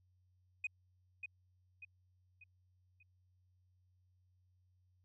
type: tone with echo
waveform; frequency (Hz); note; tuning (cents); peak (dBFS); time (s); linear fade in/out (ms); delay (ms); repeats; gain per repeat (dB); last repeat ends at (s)
sine; 2500; D#7; +8; -34; 0.64-0.67; 5; 590; 4; -7; 3.03
effects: tanh soft clip ceiling -32 dBFS + added 91 Hz sine -70 dBFS peak until 5.04 s